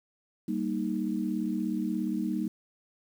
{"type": "chord", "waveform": "sine", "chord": "Eb major", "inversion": "first", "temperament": "equal", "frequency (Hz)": [196, 233.1, 311.1], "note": ["G3", "Bb3", "Eb4"], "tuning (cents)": [0, 0, 0], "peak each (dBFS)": -32, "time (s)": [0.48, 2.48], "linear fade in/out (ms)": 5, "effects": ["9-bit"]}